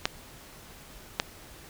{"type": "clicks", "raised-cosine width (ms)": 0.2, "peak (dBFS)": -6, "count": 2, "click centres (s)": [0.055, 1.199], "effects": ["pink hiss -49 dBFS RMS until 1.69 s"]}